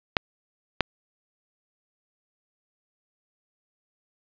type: clicks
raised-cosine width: 0.3 ms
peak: -3 dBFS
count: 2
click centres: 0.168 / 0.807 s
effects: resampled to 11025 Hz + 7-bit